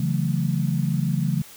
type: chord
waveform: sine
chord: F# minor seventh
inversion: second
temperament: equal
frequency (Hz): 138.59 / 164.81 / 185 / 220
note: C#3 / E3 / F#3 / A3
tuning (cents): 0 / 0 / 0 / 0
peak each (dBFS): -24 / -24 / -28 / -29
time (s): 0-1.42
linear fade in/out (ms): 5
effects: white hiss -45 dBFS RMS until 1.56 s